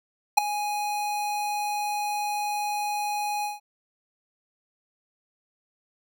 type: tone with ADSR envelope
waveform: square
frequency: 830.6 Hz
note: G#5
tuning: in tune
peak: -11 dBFS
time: 0.37-3.6 s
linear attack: 12 ms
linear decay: 6 ms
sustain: -16 dB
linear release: 160 ms
effects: none